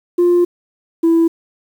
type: tone pair in turn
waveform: sine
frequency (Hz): 350.9 / 331.2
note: F4 / E4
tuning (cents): +8 / +8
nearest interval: minor second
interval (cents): 100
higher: first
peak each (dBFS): -7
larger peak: neither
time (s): 0.18-0.45 / 1.03-1.28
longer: first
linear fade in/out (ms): 10
effects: tanh soft clip ceiling -7 dBFS + 7-bit